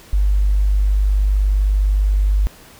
sine tone, 49.84 Hz, G1, 29 cents sharp, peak -12 dBFS, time 0.13-2.47 s, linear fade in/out 0 ms, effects pink hiss -44 dBFS RMS until 2.79 s

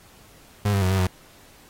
35% pulse tone with pitch steps, 102.4 / 98.4 / 92.6 / 95.6 / 91.8 Hz, G#2 / G2 / F#2 / G2 / F#2, -24 / +7 / +2 / -43 / -13 cents, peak -17 dBFS, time 0.65-1.07 s, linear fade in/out 5 ms, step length 84 ms, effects pink hiss -52 dBFS RMS until 1.69 s + AAC 48 kbps

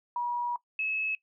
sine tone pair in turn, 963 / 2587 Hz, B5 / E7, -44 / -33 cents, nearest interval octave + perfect fourth, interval 1711 cents, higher second, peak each -28 dBFS, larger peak neither, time 0.16-0.56 / 0.79-1.15 s, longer first, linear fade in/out 2 ms, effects noise-tail reverb RT60 0.1 s tail -19 dB re dry

